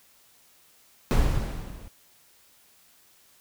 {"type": "noise with level ramp", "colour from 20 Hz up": "brown", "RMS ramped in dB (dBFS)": [-18, -44], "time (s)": [1.11, 1.88], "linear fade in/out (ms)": 0, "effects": ["white hiss -59 dBFS RMS until 3.4 s"]}